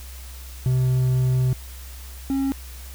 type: tone pair in turn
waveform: triangle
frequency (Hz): 128.2 / 271.6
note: C3 / C#4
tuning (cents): -35 / -35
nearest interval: octave + minor second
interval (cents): 1300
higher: second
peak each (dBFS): -15 / -18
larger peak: first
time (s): 0.66-1.53 / 2.3-2.52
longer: first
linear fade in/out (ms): 0
effects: added 64 Hz sine -36 dBFS peak until 2.94 s + white hiss -44 dBFS RMS until 2.94 s